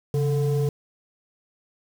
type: tone pair together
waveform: sine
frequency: 138.59 / 441.7 Hz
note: C#3 / A4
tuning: 0 / +7 cents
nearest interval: octave + minor sixth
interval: 2007 cents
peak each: -19 / -23 dBFS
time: 0.14-0.69 s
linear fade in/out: 2 ms
effects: tanh soft clip ceiling -17 dBFS + 7-bit